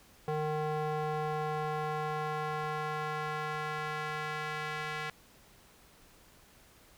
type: tone with band-pass filter sweep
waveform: square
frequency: 153.1 Hz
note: D#3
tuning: 28 cents flat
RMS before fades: -35 dBFS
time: 0.28-5.1 s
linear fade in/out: 0 ms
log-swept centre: 620 to 1900 Hz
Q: 1.2
effects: pink hiss -60 dBFS RMS until 6.97 s